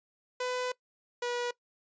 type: tone pair in turn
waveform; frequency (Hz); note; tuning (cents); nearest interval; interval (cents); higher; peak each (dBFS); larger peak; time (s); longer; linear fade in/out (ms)
sawtooth; 501 / 484.8; B4 / B4; +25 / -32; minor second; 57; first; -27; neither; 0.4-0.72 / 1.22-1.51; first; 5
effects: noise-tail reverb RT60 0.1 s tail -20 dB re dry + resampled to 16000 Hz